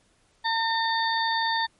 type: harmonic tone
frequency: 907 Hz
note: A#5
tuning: 48 cents flat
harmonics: 1 / 2 / 4 / 5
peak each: -25 / -28 / -31 / -32 dBFS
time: 0.44-1.67 s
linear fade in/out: 20 ms
effects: pink hiss -64 dBFS RMS until 1.79 s + MP3 48 kbps